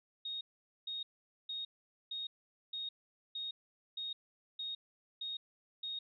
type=tone bursts; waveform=sine; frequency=3729 Hz; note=A#7; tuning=in tune; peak=-38 dBFS; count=10; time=0.25-5.99 s; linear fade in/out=5 ms; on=160 ms; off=460 ms; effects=none